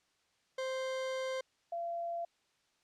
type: tone pair in turn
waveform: 40% pulse / sine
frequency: 523 / 683 Hz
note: C5 / F5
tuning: -1 / -39 cents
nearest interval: perfect fourth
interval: 462 cents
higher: second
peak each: -34 / -35 dBFS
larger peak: first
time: 0.58-1.41 / 1.72-2.25 s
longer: first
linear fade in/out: 5 ms
effects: white hiss -74 dBFS RMS until 2.83 s + low-pass 6000 Hz 12 dB/octave